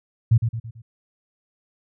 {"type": "tone with echo", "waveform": "sine", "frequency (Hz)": 114.2, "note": "A#2", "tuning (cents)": -35, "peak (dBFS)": -11, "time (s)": [0.31, 0.38], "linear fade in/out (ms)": 10, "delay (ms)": 110, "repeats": 4, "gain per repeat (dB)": -7, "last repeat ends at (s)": 0.82, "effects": []}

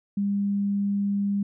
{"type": "tone", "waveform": "sine", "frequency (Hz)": 200.9, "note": "G3", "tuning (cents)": 43, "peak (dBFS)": -22, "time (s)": [0.17, 1.43], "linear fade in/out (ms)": 5, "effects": []}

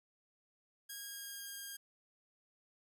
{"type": "tone with pitch glide", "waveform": "5% pulse", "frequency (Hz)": [1634, 1615.2], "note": ["G#6", "G#6"], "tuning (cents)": [-29, -49], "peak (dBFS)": -34, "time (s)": [0.89, 1.77], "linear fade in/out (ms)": 10, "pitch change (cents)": -20, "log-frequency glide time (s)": [1.02, 1.57], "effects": []}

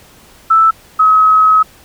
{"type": "tone pair in turn", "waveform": "sine", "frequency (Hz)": [1318.5, 1277.3], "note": ["E6", "D#6"], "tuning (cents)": [0, 45], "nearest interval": "minor second", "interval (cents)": 55, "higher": "first", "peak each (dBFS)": -5, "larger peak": "neither", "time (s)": [[0.5, 0.71], [0.99, 1.63]], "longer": "second", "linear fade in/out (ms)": 10, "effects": ["pink hiss -43 dBFS RMS until 1.84 s"]}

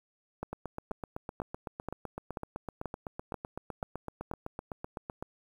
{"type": "two click trains", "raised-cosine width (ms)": 1, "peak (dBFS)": [-23, -21], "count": [38, 9], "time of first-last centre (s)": [[0.53, 5.225], [0.43, 4.313]], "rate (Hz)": [7.88, 2.06], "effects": ["9-bit"]}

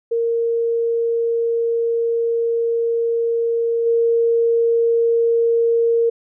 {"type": "tone with level steps", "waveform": "sine", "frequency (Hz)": 463.5, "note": "A#4", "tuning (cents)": -10, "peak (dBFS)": [-16, -13], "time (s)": [0.11, 6.1], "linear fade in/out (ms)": 10, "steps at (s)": 3.85, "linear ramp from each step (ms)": 20, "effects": []}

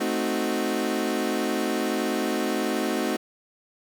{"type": "chord", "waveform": "30% pulse", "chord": "A diminished seventh", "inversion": "none", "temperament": "equal", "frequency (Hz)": [220, 261.6, 311.1, 370], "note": ["A3", "C4", "Eb4", "Gb4"], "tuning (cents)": [0, 0, 0, 0], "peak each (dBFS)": -27, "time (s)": [0, 3.17], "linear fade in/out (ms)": 10, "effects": []}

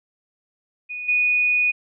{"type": "tone with level steps", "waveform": "sine", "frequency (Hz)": 2475, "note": "D#7", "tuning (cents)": -10, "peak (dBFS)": [-28, -16], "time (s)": [0.89, 1.72], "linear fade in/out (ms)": 20, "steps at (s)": 1.08, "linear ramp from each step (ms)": 10, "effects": []}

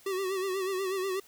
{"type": "tone with vibrato", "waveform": "square", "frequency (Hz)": 380.7, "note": "F#4", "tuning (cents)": 49, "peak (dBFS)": -30, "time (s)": [0.06, 1.2], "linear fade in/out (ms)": 5, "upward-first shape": "sine", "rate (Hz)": 8.2, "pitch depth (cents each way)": 66, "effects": ["white hiss -58 dBFS RMS until 1.27 s"]}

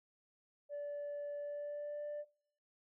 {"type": "tone with pitch glide", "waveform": "sine", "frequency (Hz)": [580, 589.8], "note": ["D5", "D5"], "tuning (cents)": [-22, 7], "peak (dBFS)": -38, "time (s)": [0.69, 2.25], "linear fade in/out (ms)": 50, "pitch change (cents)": 29, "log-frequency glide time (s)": [1.38, 2.05], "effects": ["noise-tail reverb RT60 0.6 s tail -22 dB re dry", "tanh soft clip ceiling -38 dBFS"]}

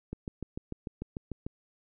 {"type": "click train", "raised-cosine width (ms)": 3, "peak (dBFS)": -23, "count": 10, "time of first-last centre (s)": [0.13, 1.465], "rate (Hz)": 6.74, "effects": []}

